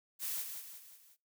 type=noise with echo; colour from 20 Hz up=blue; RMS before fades=-38 dBFS; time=0.19-0.45 s; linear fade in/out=50 ms; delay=180 ms; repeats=4; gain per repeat=-6 dB; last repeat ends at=1.17 s; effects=noise-tail reverb RT60 0.3 s tail -25 dB re dry